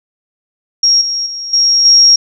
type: tone with level steps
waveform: sine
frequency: 5588 Hz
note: F8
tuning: in tune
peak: -6 / -14 / -20 / -7 / -3 dBFS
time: 0.83-2.16 s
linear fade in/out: 5 ms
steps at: 1.01 / 1.26 / 1.53 / 1.85 s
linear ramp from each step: 5 ms
effects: none